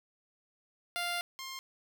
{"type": "tone pair in turn", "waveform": "10% pulse", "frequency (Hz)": [698.5, 1061.8], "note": ["F5", "C6"], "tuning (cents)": [0, 25], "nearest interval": "perfect fifth", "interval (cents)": 725, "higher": "second", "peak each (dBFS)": [-24, -32], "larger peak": "first", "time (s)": [[0.96, 1.21], [1.39, 1.59]], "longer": "first", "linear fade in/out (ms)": 0, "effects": []}